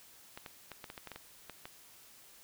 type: clicks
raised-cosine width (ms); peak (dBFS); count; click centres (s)
0.3; -28; 11; 0.375 / 0.462 / 0.717 / 0.842 / 0.901 / 0.978 / 1.073 / 1.117 / 1.16 / 1.497 / 1.655
effects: white hiss -58 dBFS RMS until 2.43 s